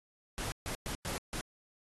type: noise bursts at uneven times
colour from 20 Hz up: pink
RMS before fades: -38 dBFS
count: 5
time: 0.38-0.52 / 0.66-0.75 / 0.86-0.95 / 1.05-1.18 / 1.33-1.41 s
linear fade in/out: 0 ms
effects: AAC 32 kbps